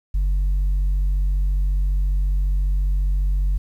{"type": "tone", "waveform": "sine", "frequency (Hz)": 47.31, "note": "F#1", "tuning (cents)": 39, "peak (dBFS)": -14, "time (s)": [0.14, 3.58], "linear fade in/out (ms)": 10, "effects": ["tanh soft clip ceiling -16 dBFS", "9-bit"]}